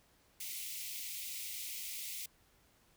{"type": "high-pass noise", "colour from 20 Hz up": "white", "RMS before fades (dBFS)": -43, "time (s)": [0.4, 2.26], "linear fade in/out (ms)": 5, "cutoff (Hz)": 2000, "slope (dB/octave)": 96, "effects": ["pink hiss -69 dBFS RMS until 2.96 s"]}